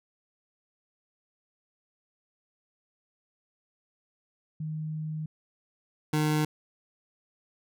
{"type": "tone pair in turn", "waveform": ["sine", "25% pulse"], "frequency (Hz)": [155.56, 152.62], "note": ["D#3", "D#3"], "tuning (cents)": [0, -33], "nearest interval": "unison", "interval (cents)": 33, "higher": "first", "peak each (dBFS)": [-31, -20], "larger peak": "second", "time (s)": [[4.6, 5.26], [6.13, 6.45]], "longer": "first", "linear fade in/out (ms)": 5, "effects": []}